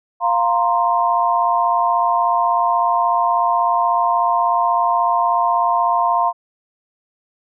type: chord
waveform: sine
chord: F suspended fourth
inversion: none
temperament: just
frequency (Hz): 698.5 / 931.3 / 1047.7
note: F5 / Bb5 / C6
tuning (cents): 0 / -2 / +2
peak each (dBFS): -18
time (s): 0.2-6.33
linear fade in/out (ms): 50
effects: none